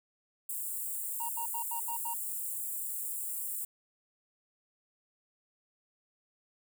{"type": "high-pass noise", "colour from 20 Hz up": "white", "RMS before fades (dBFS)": -37, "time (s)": [0.49, 3.65], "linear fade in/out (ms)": 5, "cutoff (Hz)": 7400, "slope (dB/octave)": 96}
{"type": "tone bursts", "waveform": "triangle", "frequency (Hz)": 932.3, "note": "A#5", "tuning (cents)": 0, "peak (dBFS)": -34, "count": 6, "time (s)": [1.2, 2.138], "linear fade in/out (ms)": 5, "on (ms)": 88, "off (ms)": 82}
{"effects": []}